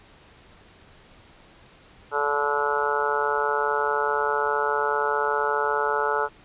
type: harmonic tone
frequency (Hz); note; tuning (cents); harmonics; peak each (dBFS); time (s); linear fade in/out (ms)
144.9; D3; -23; 3 / 4 / 5 / 6 / 7 / 8 / 9 / 10; -27 / -31 / -37 / -27 / -32 / -35 / -28 / -29; 2.11-6.29; 50
effects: pink hiss -52 dBFS RMS until 6.44 s + resampled to 8000 Hz